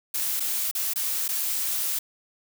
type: noise with dropouts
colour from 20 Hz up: blue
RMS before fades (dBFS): -27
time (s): 0.14-1.99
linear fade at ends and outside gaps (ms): 5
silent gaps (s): 0.398-0.403 / 0.713-0.75 / 0.936-0.958 / 1.28-1.288
effects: none